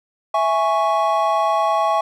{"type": "chord", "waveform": "triangle", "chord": "C# minor", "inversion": "first", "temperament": "equal", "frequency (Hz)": [659.3, 830.6, 1108.7], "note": ["E5", "G#5", "C#6"], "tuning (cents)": [0, 0, 0], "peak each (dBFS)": -18, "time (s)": [0.34, 2.01], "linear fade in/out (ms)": 5, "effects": []}